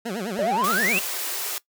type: tone with vibrato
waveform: 20% pulse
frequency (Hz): 207.7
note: G#3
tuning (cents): 0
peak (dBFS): -22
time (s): 0.05-0.99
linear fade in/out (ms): 10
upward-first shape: sine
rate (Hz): 9.6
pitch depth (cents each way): 250
type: exponential sweep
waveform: triangle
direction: up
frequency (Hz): 554.4 to 2794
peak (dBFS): -19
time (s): 0.39-0.99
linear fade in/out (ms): 0
type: high-pass noise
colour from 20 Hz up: white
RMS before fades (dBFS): -29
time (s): 0.64-1.58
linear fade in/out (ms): 0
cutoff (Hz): 310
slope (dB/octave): 96
effects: noise-tail reverb RT60 0.1 s tail -19 dB re dry